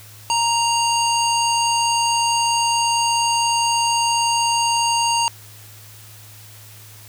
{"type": "harmonic tone with a mistuned harmonic", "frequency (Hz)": 932.3, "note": "A#5", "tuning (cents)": 0, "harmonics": [1, 3, 5, 7, 9], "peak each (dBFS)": [-18, -23, -25, -26, -28], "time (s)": [0.3, 5.28], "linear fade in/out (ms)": 0, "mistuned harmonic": 9, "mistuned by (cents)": 37, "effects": ["added 106 Hz sine -43 dBFS peak until 7.08 s", "white hiss -44 dBFS RMS until 7.08 s"]}